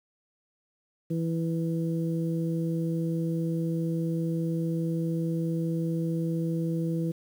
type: harmonic tone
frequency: 164.81 Hz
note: E3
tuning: in tune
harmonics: 1 / 2 / 3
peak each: -27 / -32 / -37 dBFS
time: 1.1-7.12 s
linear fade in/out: 10 ms
effects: 9-bit

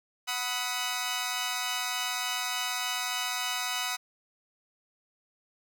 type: chord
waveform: 10% pulse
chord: B major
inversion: second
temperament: equal with one note detuned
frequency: 740 / 987.8 / 1266.3 Hz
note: F#5 / B5 / D#6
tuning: 0 / 0 / +30 cents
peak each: -26 dBFS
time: 0.27-3.97 s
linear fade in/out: 20 ms
effects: none

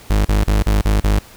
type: tone bursts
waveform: 40% pulse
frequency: 51.5 Hz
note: G#1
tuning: 14 cents flat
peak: -11 dBFS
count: 6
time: 0.1-1.19 s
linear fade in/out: 5 ms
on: 150 ms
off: 38 ms
effects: pink hiss -42 dBFS RMS until 1.36 s

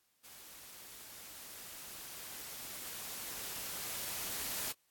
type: noise with level ramp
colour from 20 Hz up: white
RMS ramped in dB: -54 to -38 dBFS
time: 0.23-4.73 s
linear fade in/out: 20 ms
effects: white hiss -75 dBFS RMS until 4.9 s + AAC 64 kbps

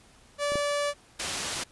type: tone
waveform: sawtooth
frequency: 579 Hz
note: D5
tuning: 25 cents flat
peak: -22 dBFS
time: 0.38-0.94 s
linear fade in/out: 50 ms
type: clicks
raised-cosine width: 2 ms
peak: -26 / -18 dBFS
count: 2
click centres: 0.52 / 0.556 s
type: low-pass noise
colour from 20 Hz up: white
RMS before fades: -33 dBFS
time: 1.19-1.64 s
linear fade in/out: 10 ms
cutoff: 7400 Hz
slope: 12 dB/octave
effects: pink hiss -57 dBFS RMS until 1.71 s + resampled to 24000 Hz

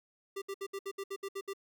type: tone bursts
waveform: square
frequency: 393.3 Hz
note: G4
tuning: 6 cents sharp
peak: -37 dBFS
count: 10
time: 0.36-1.535 s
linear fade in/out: 10 ms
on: 59 ms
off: 65 ms
effects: none

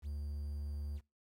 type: tone with quantisation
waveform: triangle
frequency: 72.7 Hz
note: D2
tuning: 17 cents flat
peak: -36 dBFS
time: 0.02-1.01 s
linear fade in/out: 50 ms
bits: 11
effects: noise-tail reverb RT60 0.3 s tail -25 dB re dry + AAC 48 kbps

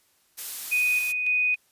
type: noise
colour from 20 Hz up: blue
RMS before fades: -33 dBFS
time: 0.37-1.13 s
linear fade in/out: 20 ms
type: tone with tremolo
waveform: sine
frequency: 2489 Hz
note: D#7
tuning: in tune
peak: -20 dBFS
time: 0.71-1.56 s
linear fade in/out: 20 ms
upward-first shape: square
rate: 1.8 Hz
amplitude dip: 40%
effects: white hiss -65 dBFS RMS until 1.71 s + resampled to 32000 Hz

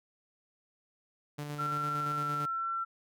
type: tone with tremolo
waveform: sawtooth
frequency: 147 Hz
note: D3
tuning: 2 cents sharp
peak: -32 dBFS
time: 1.38-2.46 s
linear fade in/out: 10 ms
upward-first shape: square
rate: 8.8 Hz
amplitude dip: 30%
type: tone with pitch glide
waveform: sine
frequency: 1357 to 1349.2 Hz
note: E6 to E6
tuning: +50 to +40 cents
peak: -31 dBFS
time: 1.58-2.85 s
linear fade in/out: 20 ms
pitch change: -10 cents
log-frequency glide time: 1.94-2.34 s
effects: none

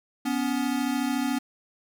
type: tone pair together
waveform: square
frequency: 247.3 / 281.1 Hz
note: B3 / C#4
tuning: +3 / +24 cents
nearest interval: major second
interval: 221 cents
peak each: -28 dBFS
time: 0.25-1.39 s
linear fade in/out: 10 ms
effects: none

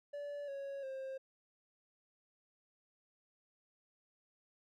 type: tone with pitch steps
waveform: triangle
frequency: 577 / 553.8 / 531.6 Hz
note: D5 / C#5 / C5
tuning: -31 / -2 / +27 cents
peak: -39 dBFS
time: 0.13-1.18 s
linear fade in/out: 10 ms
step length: 350 ms
effects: none

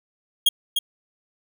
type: tone with echo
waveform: 45% pulse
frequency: 3266 Hz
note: G#7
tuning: 30 cents flat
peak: -13 dBFS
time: 0.46-0.49 s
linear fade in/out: 5 ms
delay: 300 ms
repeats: 1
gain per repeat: -6 dB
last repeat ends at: 0.79 s
effects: none

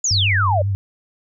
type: exponential sweep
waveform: sine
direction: down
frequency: 7200 to 554.4 Hz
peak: -16 dBFS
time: 0.04-0.62 s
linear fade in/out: 5 ms
type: tone with vibrato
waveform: sine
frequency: 98 Hz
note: G2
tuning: in tune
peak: -17 dBFS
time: 0.11-0.75 s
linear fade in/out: 0 ms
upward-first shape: triangle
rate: 7.4 Hz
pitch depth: 55 cents each way
effects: none

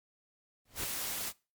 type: noise with exponential growth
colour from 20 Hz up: pink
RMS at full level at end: -35 dBFS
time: 0.65-0.84 s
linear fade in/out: 5 ms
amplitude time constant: 40 ms
type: noise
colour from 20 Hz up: white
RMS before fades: -37 dBFS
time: 0.75-1.33 s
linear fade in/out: 50 ms
effects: noise-tail reverb RT60 0.3 s tail -22 dB re dry + MP3 96 kbps

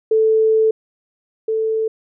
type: tone pair in turn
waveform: sine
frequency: 440 / 441.6 Hz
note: A4 / A4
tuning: 0 / +6 cents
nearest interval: unison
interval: 6 cents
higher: second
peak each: -11 / -16 dBFS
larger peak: first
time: 0.11-0.71 / 1.48-1.88 s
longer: first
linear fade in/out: 5 ms
effects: none

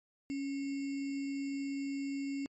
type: tone with sample-and-hold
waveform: sine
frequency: 277.2 Hz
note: C#4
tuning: in tune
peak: -34 dBFS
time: 0.3-2.46 s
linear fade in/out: 0 ms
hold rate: 2450 Hz
effects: low-pass 12000 Hz 12 dB/octave + MP3 32 kbps

